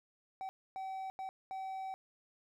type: tone bursts at uneven times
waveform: triangle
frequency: 765 Hz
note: G5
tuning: 42 cents flat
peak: -37 dBFS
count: 4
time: 0.41-0.49 / 0.76-1.1 / 1.19-1.29 / 1.51-1.94 s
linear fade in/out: 0 ms
effects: none